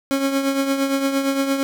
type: tone with tremolo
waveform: 30% pulse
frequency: 273.5 Hz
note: C#4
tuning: 23 cents flat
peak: -13 dBFS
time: 0.11-1.63 s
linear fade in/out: 0 ms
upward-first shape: triangle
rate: 8.7 Hz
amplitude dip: 60%
effects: none